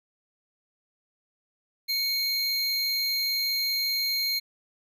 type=tone pair together; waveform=square; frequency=2217 / 4185 Hz; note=C#7 / C8; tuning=0 / 0 cents; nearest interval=major seventh; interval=1100 cents; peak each=-33 / -26 dBFS; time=1.88-4.4 s; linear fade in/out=20 ms; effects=none